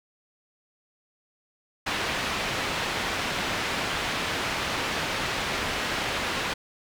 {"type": "low-pass noise", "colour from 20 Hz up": "white", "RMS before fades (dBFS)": -29, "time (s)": [1.86, 6.54], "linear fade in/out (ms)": 10, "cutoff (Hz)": 2800, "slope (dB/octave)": 12, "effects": []}